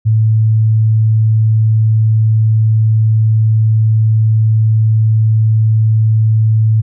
sine tone, 110 Hz, A2, in tune, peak -7 dBFS, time 0.05-6.82 s, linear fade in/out 20 ms, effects none

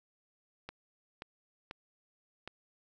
clicks, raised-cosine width 0.3 ms, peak -26 dBFS, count 4, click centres 0.69 / 1.221 / 1.711 / 2.476 s, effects none

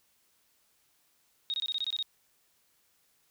sine tone bursts, 3744 Hz, A#7, 7 cents sharp, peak -29 dBFS, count 9, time 1.5-2.026 s, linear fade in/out 0 ms, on 38 ms, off 23 ms, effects white hiss -70 dBFS RMS until 3.3 s

